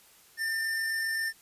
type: tone with amplitude modulation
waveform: square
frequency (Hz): 1796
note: A6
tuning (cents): +35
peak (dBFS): -28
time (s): 0.37-1.33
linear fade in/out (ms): 50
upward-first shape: sine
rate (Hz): 47.6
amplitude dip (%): 25
effects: white hiss -58 dBFS RMS until 1.41 s + resampled to 32000 Hz

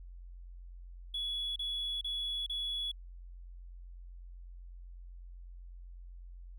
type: tone bursts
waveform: triangle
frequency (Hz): 3386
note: G#7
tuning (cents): +33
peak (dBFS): -31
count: 4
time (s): 1.14-2.916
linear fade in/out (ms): 5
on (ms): 420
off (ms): 32
effects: tanh soft clip ceiling -30 dBFS + added 44 Hz sine -46 dBFS peak until 6.58 s

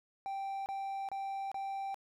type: tone bursts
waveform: triangle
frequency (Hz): 783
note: G5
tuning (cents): -2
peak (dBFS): -34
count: 4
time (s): 0.26-1.944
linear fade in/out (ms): 0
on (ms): 400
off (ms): 28
effects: none

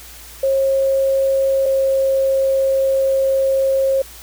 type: tone pair in turn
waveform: sine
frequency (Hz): 540 / 537.6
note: C#5 / C5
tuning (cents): -45 / +47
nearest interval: unison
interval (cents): 8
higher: first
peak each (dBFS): -13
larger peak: neither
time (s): 0.43-1.66 / 1.66-4.02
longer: second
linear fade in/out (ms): 5
effects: added 58 Hz sine -42 dBFS peak until 4.22 s + white hiss -39 dBFS RMS until 4.22 s

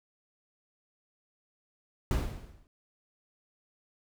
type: noise with exponential decay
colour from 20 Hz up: brown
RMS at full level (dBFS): -24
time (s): 2.11-2.67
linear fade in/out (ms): 1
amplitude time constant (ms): 120
effects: none

